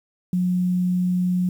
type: tone with quantisation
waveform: sine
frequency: 180.6 Hz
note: F#3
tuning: 42 cents flat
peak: -18 dBFS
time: 0.33-1.49 s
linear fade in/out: 2 ms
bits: 8
effects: none